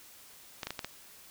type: clicks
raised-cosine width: 0.2 ms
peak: -18 dBFS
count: 5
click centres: 0.632 / 0.67 / 0.706 / 0.792 / 0.846 s
effects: white hiss -54 dBFS RMS until 1.3 s